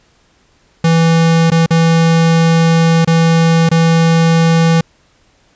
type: tone with dropouts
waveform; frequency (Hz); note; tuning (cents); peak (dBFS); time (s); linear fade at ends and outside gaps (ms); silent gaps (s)
square; 164.81; E3; 0; -8; 0.84-4.81; 5; 1.503-1.517 / 1.662-1.706 / 3.048-3.074 / 3.691-3.713
effects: pink hiss -53 dBFS RMS until 5.55 s + resampled to 16000 Hz